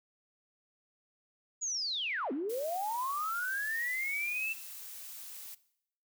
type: linear two-way sweep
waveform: sine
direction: down then up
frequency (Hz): 6940 to 246.9 to 2686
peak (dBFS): -32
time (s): 1.61-4.54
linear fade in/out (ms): 20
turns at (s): 2.32
type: noise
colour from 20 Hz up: blue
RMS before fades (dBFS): -46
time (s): 2.49-5.55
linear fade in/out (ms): 10
effects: noise-tail reverb RT60 0.7 s tail -18 dB re dry